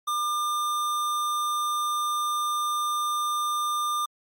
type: tone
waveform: square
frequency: 1200 Hz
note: D6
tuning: 37 cents sharp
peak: -25 dBFS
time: 0.07-4.06 s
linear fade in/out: 10 ms
effects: MP3 64 kbps